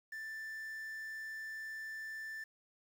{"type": "tone with quantisation", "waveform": "triangle", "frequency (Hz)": 1769, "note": "A6", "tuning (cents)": 9, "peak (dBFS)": -40, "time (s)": [0.12, 2.44], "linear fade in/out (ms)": 5, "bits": 10, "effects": []}